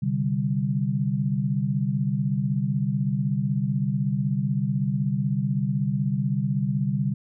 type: chord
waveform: sine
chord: C suspended second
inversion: none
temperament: equal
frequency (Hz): 130.81 / 146.83 / 196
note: C3 / D3 / G3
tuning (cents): 0 / 0 / 0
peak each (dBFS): -26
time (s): 0.02-7.14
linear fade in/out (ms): 10
effects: none